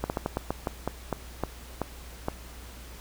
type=slowing click train; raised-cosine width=1 ms; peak=-13 dBFS; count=12; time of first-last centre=0.04-2.284 s; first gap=59 ms; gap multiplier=1.23; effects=added 60 Hz sine -44 dBFS peak until 3 s + pink hiss -48 dBFS RMS until 3 s

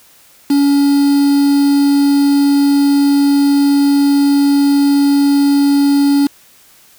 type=tone with quantisation; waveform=triangle; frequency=282.4 Hz; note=C#4; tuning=32 cents sharp; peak=-6 dBFS; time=0.5-6.27 s; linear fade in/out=5 ms; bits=4; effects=white hiss -46 dBFS RMS until 6.98 s

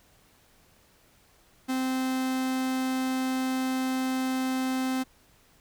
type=tone; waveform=45% pulse; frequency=259.8 Hz; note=C4; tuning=12 cents flat; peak=-26 dBFS; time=1.68-5.04 s; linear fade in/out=20 ms; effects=pink hiss -61 dBFS RMS until 5.6 s

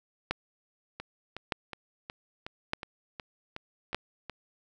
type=two click trains; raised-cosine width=0.3 ms; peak=-12 / -22 dBFS; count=4 / 10; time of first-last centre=0.31-3.946 / 1-4.297 s; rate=0.825 / 2.73 Hz; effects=none

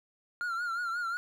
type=tone with vibrato; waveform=triangle; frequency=1396.9 Hz; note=F6; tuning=in tune; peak=-29 dBFS; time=0.41-1.17 s; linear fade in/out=0 ms; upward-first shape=triangle; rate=5.6 Hz; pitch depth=86 cents each way; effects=none

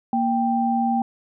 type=tone pair together; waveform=sine; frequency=234.2 / 786.5 Hz; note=A#3 / G5; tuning=+8 / +6 cents; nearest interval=octave + major sixth; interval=2098 cents; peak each=-21 dBFS; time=0.13-1.02 s; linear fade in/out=2 ms; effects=none

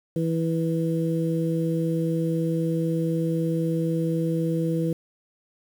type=harmonic tone; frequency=163.9 Hz; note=E3; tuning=10 cents flat; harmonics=1 / 2 / 3; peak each=-24 / -27 / -29 dBFS; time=0.16-4.93 s; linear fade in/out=2 ms; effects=8-bit

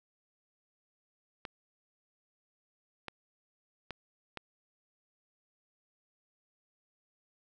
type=clicks; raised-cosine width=0.3 ms; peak=-23 dBFS; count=4; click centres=1.452 / 3.083 / 3.907 / 4.373 s; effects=none

